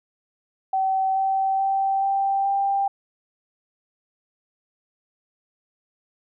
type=tone with pitch steps; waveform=sine; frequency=766 / 772.2 / 778.5 / 784.8 / 791.2 Hz; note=G5 / G5 / G5 / G5 / G5; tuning=-40 / -26 / -12 / +2 / +16 cents; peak=-19 dBFS; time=0.73-2.88 s; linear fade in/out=5 ms; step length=430 ms; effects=none